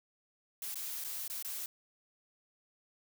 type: noise with dropouts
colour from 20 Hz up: blue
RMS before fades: -40 dBFS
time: 0.62-1.66 s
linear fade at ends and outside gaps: 2 ms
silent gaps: 0.744-0.756 / 1.041-1.046 / 1.279-1.299 / 1.426-1.447 s
effects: none